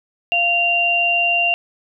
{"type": "tone pair together", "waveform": "sine", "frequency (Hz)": [694, 2773], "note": ["F5", "F7"], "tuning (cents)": [-11, -13], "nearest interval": "2 octaves", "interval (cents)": 2398, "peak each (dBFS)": [-21, -15], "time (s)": [0.32, 1.54], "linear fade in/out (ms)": 0, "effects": []}